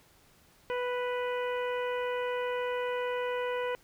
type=harmonic tone; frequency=493.9 Hz; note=B4; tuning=in tune; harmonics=1 / 2 / 3 / 4 / 5 / 6; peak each=-31 / -37 / -41 / -43 / -45 / -47 dBFS; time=0.7-3.75 s; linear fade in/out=0 ms; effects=pink hiss -62 dBFS RMS until 3.83 s